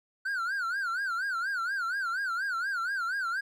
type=tone with vibrato; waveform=triangle; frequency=1480 Hz; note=F#6; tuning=in tune; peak=-27 dBFS; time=0.25-3.41 s; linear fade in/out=10 ms; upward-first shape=sine; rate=4.2 Hz; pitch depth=170 cents each way; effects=none